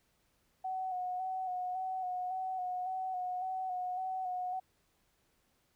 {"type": "tone with vibrato", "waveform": "sine", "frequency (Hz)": 740, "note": "F#5", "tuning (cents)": 0, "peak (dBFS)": -34, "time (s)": [0.64, 4.6], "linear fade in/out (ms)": 10, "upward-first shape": "square", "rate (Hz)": 1.8, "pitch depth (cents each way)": 27, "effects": ["pink hiss -74 dBFS RMS until 5.75 s"]}